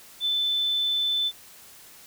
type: tone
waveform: sine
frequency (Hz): 3520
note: A7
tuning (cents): 0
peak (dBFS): -22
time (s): 0.2-1.32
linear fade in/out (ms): 50
effects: white hiss -49 dBFS RMS until 2.06 s